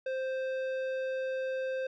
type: tone with tanh clipping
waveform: triangle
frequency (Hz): 523.3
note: C5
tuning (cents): 0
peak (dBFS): -33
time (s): 0.06-1.87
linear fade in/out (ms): 5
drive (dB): 16
effects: none